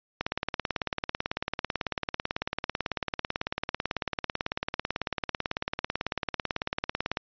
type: click train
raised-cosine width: 0.3 ms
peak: -12 dBFS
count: 127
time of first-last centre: 0.21-7.171 s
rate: 18.1 Hz
effects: resampled to 11025 Hz